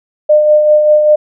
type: tone with tremolo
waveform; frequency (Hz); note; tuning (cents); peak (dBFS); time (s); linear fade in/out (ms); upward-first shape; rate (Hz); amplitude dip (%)
sine; 604; D5; +48; -3; 0.29-1.16; 10; sine; 5.1; 40
effects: none